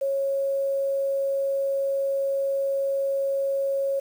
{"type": "tone", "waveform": "sine", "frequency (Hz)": 549, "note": "C#5", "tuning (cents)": -17, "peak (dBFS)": -22, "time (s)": [0.01, 4], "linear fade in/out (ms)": 10, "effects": ["8-bit"]}